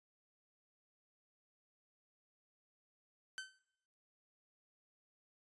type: tone with exponential decay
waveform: sawtooth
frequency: 1535 Hz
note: G6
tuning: 37 cents flat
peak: -36 dBFS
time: 3.38-3.59 s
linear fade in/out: 0 ms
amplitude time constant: 45 ms
effects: noise-tail reverb RT60 0.8 s tail -22 dB re dry + resampled to 22050 Hz